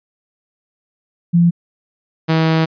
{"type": "tone pair in turn", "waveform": ["sine", "sawtooth"], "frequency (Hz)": [171.5, 160.89], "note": ["F3", "E3"], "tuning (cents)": [-31, -42], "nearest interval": "minor second", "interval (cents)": 111, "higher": "first", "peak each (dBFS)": -8, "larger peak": "neither", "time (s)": [[1.33, 1.51], [2.28, 2.66]], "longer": "second", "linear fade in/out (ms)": 20, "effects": ["resampled to 11025 Hz"]}